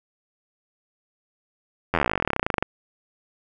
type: slowing click train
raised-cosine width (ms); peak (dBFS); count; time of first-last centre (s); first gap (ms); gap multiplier
0.5; -6; 30; 1.94-2.626; 11; 1.05
effects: none